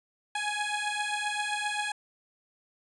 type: beating tone pair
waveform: 15% pulse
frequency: 830.6 / 838.2 Hz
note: G#5 / G#5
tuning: 0 / +16 cents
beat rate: 7.6 Hz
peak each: -26 / -26 dBFS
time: 0.35-1.92 s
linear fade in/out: 5 ms
effects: resampled to 24000 Hz